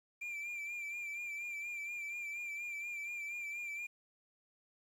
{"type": "tone with vibrato", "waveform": "triangle", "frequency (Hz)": 2367, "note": "D7", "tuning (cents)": 13, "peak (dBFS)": -38, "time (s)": [0.21, 3.87], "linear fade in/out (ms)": 10, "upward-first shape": "sine", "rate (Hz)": 4.2, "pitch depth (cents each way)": 42, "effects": ["11-bit"]}